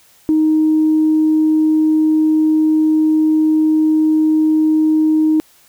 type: tone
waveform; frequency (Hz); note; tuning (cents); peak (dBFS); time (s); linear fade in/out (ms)
sine; 311.8; D#4; +4; -9; 0.29-5.4; 0
effects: tanh soft clip ceiling -5 dBFS + white hiss -50 dBFS RMS until 5.68 s